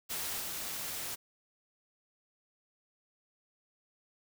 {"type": "noise with level steps", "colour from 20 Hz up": "white", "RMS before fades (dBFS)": [-37, -39], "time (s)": [0.09, 1.16], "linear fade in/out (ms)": 20, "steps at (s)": 0.4, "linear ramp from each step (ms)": 2, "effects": []}